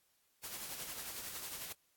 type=noise with tremolo; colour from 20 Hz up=white; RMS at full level=-43 dBFS; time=0.43-1.73 s; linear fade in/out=10 ms; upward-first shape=sine; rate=11 Hz; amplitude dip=40%; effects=white hiss -75 dBFS RMS until 1.96 s + AAC 64 kbps